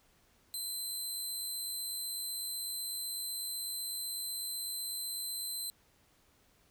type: tone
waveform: 15% pulse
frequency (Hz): 4074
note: C8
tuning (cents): -47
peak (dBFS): -30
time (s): 0.54-5.7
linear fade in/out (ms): 0
effects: pink hiss -68 dBFS RMS until 6.7 s